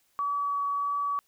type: tone with vibrato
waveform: sine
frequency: 1139 Hz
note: C#6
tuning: 47 cents sharp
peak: -26 dBFS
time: 0.19-1.19 s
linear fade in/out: 0 ms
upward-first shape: triangle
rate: 1.6 Hz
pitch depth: 9 cents each way
effects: white hiss -69 dBFS RMS until 1.27 s